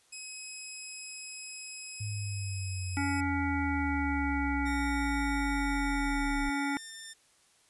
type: tone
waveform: 5% pulse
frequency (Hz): 2543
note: D#7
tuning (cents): +37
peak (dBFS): -30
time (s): 0.12-3.21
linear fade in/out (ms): 10
type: linear sweep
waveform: sine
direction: down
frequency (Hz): 105.7 to 34.65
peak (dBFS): -33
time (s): 2-6.5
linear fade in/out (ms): 10
type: harmonic tone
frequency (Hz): 281.6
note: C#4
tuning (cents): +27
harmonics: 1 / 3 / 5 / 7 / 8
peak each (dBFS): -31 / -36 / -38 / -39 / -40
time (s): 2.97-6.77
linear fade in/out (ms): 0
type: tone with pitch glide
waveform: 10% pulse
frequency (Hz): 1839 to 1794.9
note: A#6 to A6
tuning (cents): -24 to +34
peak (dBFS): -34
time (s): 4.65-7.14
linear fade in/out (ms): 20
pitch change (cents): -42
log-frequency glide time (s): 5.5-7.02
effects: white hiss -65 dBFS RMS until 7.69 s + resampled to 24000 Hz